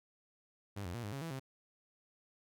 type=tone with pitch steps; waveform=sawtooth; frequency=100.6 / 87.2 / 119 / 102.7 / 137.6 / 164.9 / 133 Hz; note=G2 / F2 / A#2 / G#2 / C#3 / E3 / C3; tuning=+45 / -2 / +36 / -19 / -12 / +1 / +29 cents; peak=-36 dBFS; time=0.76-1.397 s; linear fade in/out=10 ms; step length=91 ms; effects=none